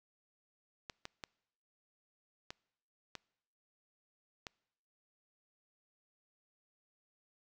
clicks, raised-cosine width 0.2 ms, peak -25 dBFS, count 6, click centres 0.898 / 1.054 / 1.238 / 2.505 / 3.153 / 4.468 s, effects noise-tail reverb RT60 0.9 s tail -26 dB re dry

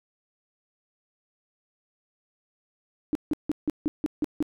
sine tone bursts, 302 Hz, D4, 48 cents sharp, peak -21 dBFS, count 8, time 3.13-4.426 s, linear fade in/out 0 ms, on 22 ms, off 160 ms, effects none

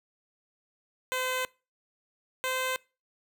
10% pulse tone pair in turn, 512 / 515.9 Hz, C5 / C5, -38 / -24 cents, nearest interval unison, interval 14 cents, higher second, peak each -20 dBFS, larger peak neither, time 1.12-1.45 / 2.44-2.76 s, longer first, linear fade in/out 0 ms, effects noise-tail reverb RT60 0.3 s tail -23 dB re dry

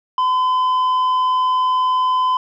sine tone with tanh clipping, 1017 Hz, C6, 50 cents flat, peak -15 dBFS, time 0.18-2.37 s, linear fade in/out 2 ms, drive 5 dB, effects none

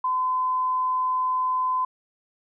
sine tone, 1020 Hz, C6, 44 cents flat, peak -21 dBFS, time 0.04-1.85 s, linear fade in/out 5 ms, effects none

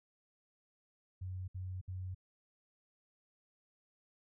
sine tone bursts, 92.5 Hz, F#2, in tune, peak -39 dBFS, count 3, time 1.21-2.148 s, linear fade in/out 10 ms, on 270 ms, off 64 ms, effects none

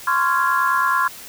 sine chord, Db major seventh, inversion third, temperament just, 1039.4 / 1108.7 / 1385.9 / 1663.1 Hz, C6 / Db6 / F6 / Ab6, -12 / 0 / -14 / +2 cents, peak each -19 / -23 / -21 / -23 dBFS, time 0.07-1.08 s, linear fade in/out 5 ms, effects white hiss -38 dBFS RMS until 1.28 s

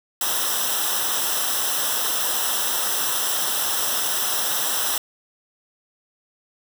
white noise with comb filter, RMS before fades -23 dBFS, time 0.21-4.98 s, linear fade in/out 2 ms, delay 0.44 ms, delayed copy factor -0.8, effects none

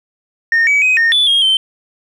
sine tone with pitch steps, 1833 / 2278 / 2518 / 1835 / 3468 / 3252 / 3101 Hz, A#6 / C#7 / D#7 / A#6 / A7 / G#7 / G7, -30 / +47 / +20 / -28 / -26 / -37 / -19 cents, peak -7 dBFS, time 0.52-1.57 s, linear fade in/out 2 ms, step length 150 ms, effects tanh soft clip ceiling -7 dBFS + 8-bit

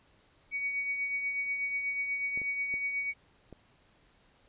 sine tone with tremolo, 2250 Hz, C#7, 25 cents sharp, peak -28 dBFS, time 0.51-3.14 s, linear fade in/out 50 ms, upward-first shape triangle, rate 8.2 Hz, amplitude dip 50%
clicks, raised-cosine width 2 ms, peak -33 dBFS, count 4, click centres 2.375 / 2.417 / 2.74 / 3.527 s
effects pink hiss -65 dBFS RMS until 4.48 s + resampled to 8000 Hz

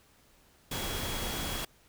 sine tone in noise, 3322 Hz, G#7, in tune, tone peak -42 dBFS, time 0.71-1.65 s, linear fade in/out 5 ms, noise pink, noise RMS -35 dBFS, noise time 0.71-1.65 s, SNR -10 dB, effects pink hiss -63 dBFS RMS until 1.88 s

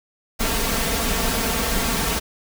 pink noise with comb filter, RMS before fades -22 dBFS, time 0.39-2.2 s, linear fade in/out 20 ms, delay 4.4 ms, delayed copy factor +0.6, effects none

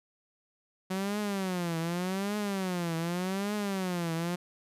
sawtooth tone with vibrato, 185.2 Hz, F#3, 2 cents sharp, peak -26 dBFS, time 0.9-4.36 s, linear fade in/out 10 ms, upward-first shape triangle, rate 0.85 Hz, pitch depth 230 cents each way, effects resampled to 32000 Hz

